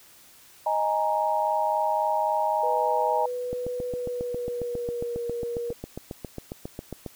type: chord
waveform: sine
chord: D# suspended fourth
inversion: none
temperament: just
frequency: 622.3 / 829.7 / 933.4 Hz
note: D#5 / G#5 / A#5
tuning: 0 / -2 / +2 cents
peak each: -27 / -26 / -26 dBFS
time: 0.66-3.26 s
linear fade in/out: 5 ms
type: tone with pitch glide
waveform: sine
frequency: 493.9 to 474.3 Hz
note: B4 to A#4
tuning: 0 to +30 cents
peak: -28 dBFS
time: 2.63-5.73 s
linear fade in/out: 5 ms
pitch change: -70 cents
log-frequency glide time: 3.89-5.23 s
type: click train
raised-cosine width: 2 ms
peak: -20 dBFS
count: 27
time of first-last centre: 3.53-7.063 s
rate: 7.36 Hz
effects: white hiss -53 dBFS RMS until 7.15 s